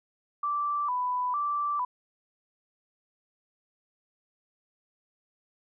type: tone with vibrato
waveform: sine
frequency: 1078 Hz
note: C#6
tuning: 49 cents flat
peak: -26 dBFS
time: 0.43-1.85 s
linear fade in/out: 5 ms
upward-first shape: square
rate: 1.1 Hz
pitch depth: 140 cents each way
effects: none